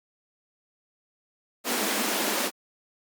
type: high-pass noise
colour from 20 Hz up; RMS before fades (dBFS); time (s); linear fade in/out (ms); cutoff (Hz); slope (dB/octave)
pink; -27; 1.64-2.51; 50; 200; 96
effects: Opus 48 kbps